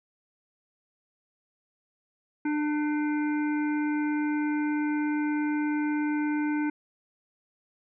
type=harmonic tone with a mistuned harmonic; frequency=298.6 Hz; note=D4; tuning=29 cents sharp; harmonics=1 / 3 / 5 / 7 / 8; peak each=-25 / -37 / -38 / -42 / -46 dBFS; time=2.45-6.7 s; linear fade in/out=5 ms; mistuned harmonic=5; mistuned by=+22 cents; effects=none